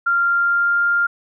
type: tone with pitch glide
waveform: sine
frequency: 1389 to 1399.5 Hz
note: F6 to F6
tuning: -10 to +3 cents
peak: -14 dBFS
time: 0.06-1.07 s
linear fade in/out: 10 ms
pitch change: +13 cents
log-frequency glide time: 0.22-0.8 s
effects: none